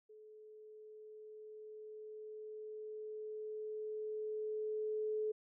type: tone with level ramp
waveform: sine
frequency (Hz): 429.8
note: A4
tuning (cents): -41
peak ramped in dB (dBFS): -55 to -34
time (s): 0.09-5.32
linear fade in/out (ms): 10
effects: none